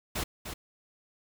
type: noise with echo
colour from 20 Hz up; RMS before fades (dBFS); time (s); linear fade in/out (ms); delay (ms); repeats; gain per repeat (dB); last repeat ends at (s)
pink; -32; 0.15-0.24; 10; 300; 1; -7; 0.54
effects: none